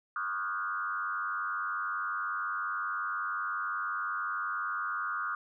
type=tone with frequency modulation; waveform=sine; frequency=1318.5 Hz; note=E6; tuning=in tune; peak=-31 dBFS; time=0.16-5.35 s; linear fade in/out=2 ms; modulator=94.4 Hz; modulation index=2; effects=none